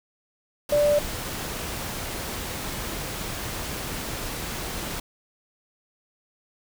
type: tone in noise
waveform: sine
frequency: 587.3 Hz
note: D5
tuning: in tune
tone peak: -17 dBFS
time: 0.72-0.99 s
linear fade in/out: 5 ms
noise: pink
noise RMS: -32 dBFS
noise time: 0.69-5 s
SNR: +12 dB
effects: none